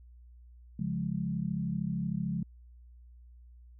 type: chord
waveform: sine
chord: Db major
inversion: none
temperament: equal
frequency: 138.59 / 174.61 / 207.7 Hz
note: Db3 / F3 / Ab3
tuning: 0 / 0 / 0 cents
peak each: -36 / -33 / -35 dBFS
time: 0.79-2.43 s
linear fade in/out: 5 ms
effects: added 60 Hz sine -51 dBFS peak until 3.79 s

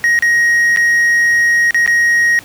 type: tone with dropouts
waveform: triangle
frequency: 1882 Hz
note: A#6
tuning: 16 cents sharp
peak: -7 dBFS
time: 0.04-2.39 s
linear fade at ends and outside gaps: 0 ms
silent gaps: 0.19-0.224 / 0.762-0.772 / 1.708-1.745 / 1.862-1.876 s
effects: pink hiss -38 dBFS RMS until 2.44 s + high-pass 60 Hz 12 dB/octave

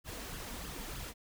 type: noise with flanger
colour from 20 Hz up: pink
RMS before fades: -43 dBFS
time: 0.04-1.14 s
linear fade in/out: 50 ms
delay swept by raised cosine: 0.61 to 4.41 ms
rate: 3.2 Hz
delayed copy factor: +0.65
effects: none

